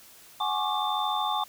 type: tone cluster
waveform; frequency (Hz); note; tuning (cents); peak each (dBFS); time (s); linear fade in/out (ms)
sine; 746 / 839 / 1096 / 1177 / 3569; F#5 / G#5 / C#6 / D6 / A7; +14 / +17 / -20 / +3 / +24; -33 / -29 / -32 / -33 / -33; 0.4-1.44; 5
effects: white hiss -52 dBFS RMS until 1.48 s